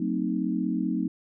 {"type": "chord", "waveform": "sine", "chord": "F# diminished seventh", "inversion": "none", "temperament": "equal with one note detuned", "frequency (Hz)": [185, 225.7, 261.6, 311.1], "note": ["F#3", "A3", "C4", "Eb4"], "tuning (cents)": [0, 44, 0, 0], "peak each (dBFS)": -30, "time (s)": [0, 1.08], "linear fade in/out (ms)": 5, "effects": []}